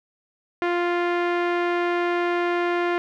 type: tone with low-pass filter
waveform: sawtooth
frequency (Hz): 349.2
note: F4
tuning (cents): 0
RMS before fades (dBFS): -23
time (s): 0.62-2.98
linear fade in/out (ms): 0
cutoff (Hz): 2100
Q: 1.4
effects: none